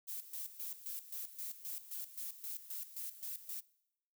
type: noise with tremolo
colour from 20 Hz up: violet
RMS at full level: -43 dBFS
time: 0.07-3.61 s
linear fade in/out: 20 ms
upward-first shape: square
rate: 3.8 Hz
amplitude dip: 75%
effects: noise-tail reverb RT60 0.8 s tail -22 dB re dry